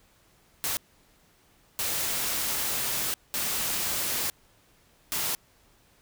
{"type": "noise bursts at uneven times", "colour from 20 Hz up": "white", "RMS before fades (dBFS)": -29, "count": 4, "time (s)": [[0.64, 0.77], [1.79, 3.14], [3.34, 4.3], [5.12, 5.35]], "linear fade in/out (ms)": 0, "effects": ["pink hiss -62 dBFS RMS until 6.01 s"]}